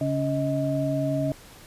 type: tone cluster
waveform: sine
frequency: 139.4 / 280 / 631 Hz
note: C#3 / C#4 / D#5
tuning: +10 / +18 / +24 cents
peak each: -27 dBFS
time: 0.01-1.32 s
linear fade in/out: 2 ms
effects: pink hiss -48 dBFS RMS until 1.66 s + resampled to 32000 Hz